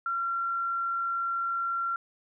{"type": "tone", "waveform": "sine", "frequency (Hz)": 1369, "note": "F6", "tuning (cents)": -35, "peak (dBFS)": -27, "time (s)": [0.06, 1.96], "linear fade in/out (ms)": 2, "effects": []}